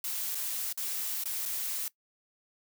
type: noise with dropouts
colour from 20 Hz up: blue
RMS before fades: -34 dBFS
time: 0.04-1.88 s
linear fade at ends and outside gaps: 2 ms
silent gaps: 0.348-0.352 / 0.727-0.775 / 1.238-1.256 / 1.454-1.458 s
effects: noise-tail reverb RT60 0.1 s tail -20 dB re dry